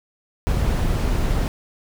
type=noise; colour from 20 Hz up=brown; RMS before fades=-20 dBFS; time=0.47-1.48 s; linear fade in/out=0 ms; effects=none